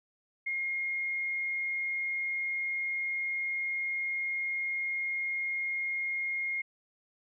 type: tone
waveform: sine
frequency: 2140 Hz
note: C7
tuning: 38 cents sharp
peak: -30 dBFS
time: 0.46-6.62 s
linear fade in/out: 10 ms
effects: none